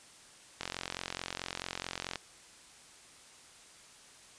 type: click train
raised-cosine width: 0.2 ms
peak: -18 dBFS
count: 70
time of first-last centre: 0.61-2.157 s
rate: 44.6 Hz
effects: white hiss -56 dBFS RMS until 4.38 s + resampled to 22050 Hz